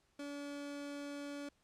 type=tone; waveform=30% pulse; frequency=286.3 Hz; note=D4; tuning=44 cents flat; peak=-40 dBFS; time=0.19-1.49 s; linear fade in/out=5 ms; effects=pink hiss -75 dBFS RMS until 1.63 s + low-pass 9000 Hz 12 dB/octave